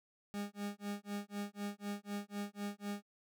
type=tone with tremolo; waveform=40% pulse; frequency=203.7 Hz; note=G#3; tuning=33 cents flat; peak=-36 dBFS; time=0.34-3.03 s; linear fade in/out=0 ms; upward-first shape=sine; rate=4 Hz; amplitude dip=100%; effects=none